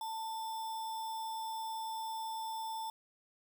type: tone with sample-and-hold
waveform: sine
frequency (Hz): 891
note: A5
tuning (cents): +22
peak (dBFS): -37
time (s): 0.01-2.9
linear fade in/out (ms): 2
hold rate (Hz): 4410
effects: none